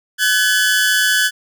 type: tone pair together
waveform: sawtooth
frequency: 1514.5 / 1700 Hz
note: F#6 / G#6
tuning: +40 / +40 cents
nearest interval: major second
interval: 200 cents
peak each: -12 dBFS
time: 0.18-1.31 s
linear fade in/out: 50 ms
effects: none